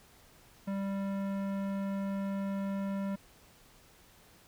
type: tone with tanh clipping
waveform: sine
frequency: 196.5 Hz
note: G3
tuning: 4 cents sharp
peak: -34 dBFS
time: 0.67-3.16 s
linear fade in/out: 10 ms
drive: 17 dB
effects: pink hiss -60 dBFS RMS until 4.47 s